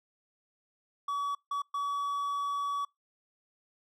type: tone bursts at uneven times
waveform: triangle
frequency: 1137 Hz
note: C#6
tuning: 44 cents sharp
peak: -28 dBFS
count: 3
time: 1.08-1.35 / 1.51-1.62 / 1.74-2.85 s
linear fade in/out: 5 ms
effects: noise-tail reverb RT60 0.2 s tail -26 dB re dry